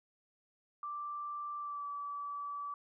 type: tone with pitch glide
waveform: sine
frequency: 1174.7 to 1151.9 Hz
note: D6 to D6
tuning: 0 to -34 cents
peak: -38 dBFS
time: 0.83-2.74 s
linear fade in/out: 2 ms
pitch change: -34 cents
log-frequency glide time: 1.58-1.86 s
effects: none